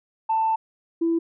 sine tone pair in turn, 888 / 332.6 Hz, A5 / E4, +16 / +16 cents, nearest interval octave + perfect fourth, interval 1700 cents, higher first, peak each -18 dBFS, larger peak neither, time 0.29-0.56 / 1.01-1.19 s, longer first, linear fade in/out 10 ms, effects tanh soft clip ceiling -14 dBFS

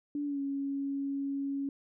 sine tone with pitch glide, 290 to 277.4 Hz, D4 to C#4, -22 to +1 cents, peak -31 dBFS, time 0.15-1.69 s, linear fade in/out 2 ms, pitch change -77 cents, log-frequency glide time 0.25-0.4 s, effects none

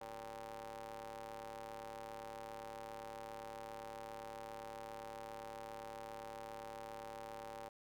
sawtooth ring-modulated tone, 107.5 Hz, A2, 40 cents flat, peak -40 dBFS, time 0.01-7.69 s, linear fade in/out 5 ms, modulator 680 Hz, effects none

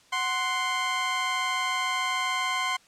20% pulse tone pair together, 740 / 1046.5 Hz, F#5 / C6, 0 / 0 cents, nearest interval tritone, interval 600 cents, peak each -28 / -21 dBFS, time 0.12-2.77 s, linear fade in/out 10 ms, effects white hiss -58 dBFS RMS until 2.87 s + low-pass 7000 Hz 12 dB/octave

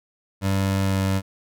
25% pulse tone with pitch glide, 97.1 to 96.37 Hz, G2 to G2, -16 to -29 cents, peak -16 dBFS, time 0.41-1.22 s, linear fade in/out 50 ms, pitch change -13 cents, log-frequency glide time 0.82-0.95 s, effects none

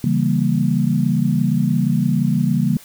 sine chord, C# diminished seventh, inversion none, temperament equal, 138.59 / 164.81 / 196 / 233.1 Hz, C#3 / E3 / G3 / Bb3, 0 / 0 / 0 / 0 cents, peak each -20 dBFS, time 0.04-2.77 s, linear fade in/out 2 ms, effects white hiss -44 dBFS RMS until 2.84 s

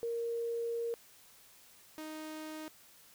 sine / sawtooth tone pair in turn, 466.2 / 311.2 Hz, A#4 / D#4, 0 / 0 cents, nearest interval perfect fifth, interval 700 cents, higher first, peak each -33 / -38 dBFS, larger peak first, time 0.03-0.94 / 1.98-2.68 s, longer first, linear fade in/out 0 ms, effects white hiss -60 dBFS RMS until 3.14 s

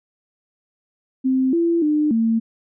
sine tone with pitch steps, 261.2 / 337.6 / 301.3 / 226.2 Hz, C4 / E4 / D4 / A3, -3 / +41 / +44 / +48 cents, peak -15 dBFS, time 1.24-2.4 s, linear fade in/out 20 ms, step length 290 ms, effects none

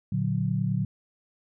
sine chord, Bb augmented, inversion none, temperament equal, 116.54 / 146.83 / 185 Hz, Bb2 / D3 / F#3, 0 / 0 / 0 cents, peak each -28 dBFS, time 0.12-0.85 s, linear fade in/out 5 ms, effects none

